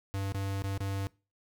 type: tone with dropouts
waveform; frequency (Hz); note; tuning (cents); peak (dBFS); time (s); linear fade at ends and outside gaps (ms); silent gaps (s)
square; 98; G2; 0; -32; 0.14-1.07; 0; 0.322-0.346 / 0.621-0.64 / 0.777-0.805
effects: noise-tail reverb RT60 0.3 s tail -22 dB re dry